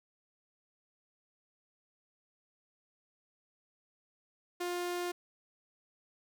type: tone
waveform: sawtooth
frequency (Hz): 353.2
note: F4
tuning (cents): +20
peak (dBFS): -30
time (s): 4.6-5.12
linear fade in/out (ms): 10
effects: none